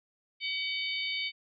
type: harmonic tone with a mistuned harmonic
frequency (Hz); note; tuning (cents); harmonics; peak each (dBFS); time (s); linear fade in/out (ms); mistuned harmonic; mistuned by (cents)
757; F#5; +39; 3 / 4 / 5 / 6; -34 / -36 / -38 / -40; 0.4-1.32; 50; 5; -53
effects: none